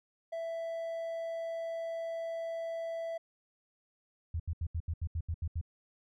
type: tone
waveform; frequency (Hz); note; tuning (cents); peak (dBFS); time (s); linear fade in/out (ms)
triangle; 662; E5; +7; -33; 0.32-3.18; 10
type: tone bursts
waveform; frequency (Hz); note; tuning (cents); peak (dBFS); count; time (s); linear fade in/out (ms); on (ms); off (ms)
sine; 82.41; E2; 0; -31; 10; 4.34-5.613; 5; 58; 77
effects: none